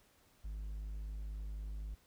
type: tone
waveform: triangle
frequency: 51.91 Hz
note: G#1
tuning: in tune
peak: -38 dBFS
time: 0.44-1.95 s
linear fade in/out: 10 ms
effects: pink hiss -69 dBFS RMS until 2.06 s